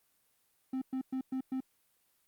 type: tone bursts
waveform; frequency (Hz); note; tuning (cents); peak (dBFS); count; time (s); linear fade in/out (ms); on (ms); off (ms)
triangle; 261.6; C4; 0; -30; 5; 0.73-1.605; 5; 87; 110
effects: white hiss -73 dBFS RMS until 2.27 s + Opus 32 kbps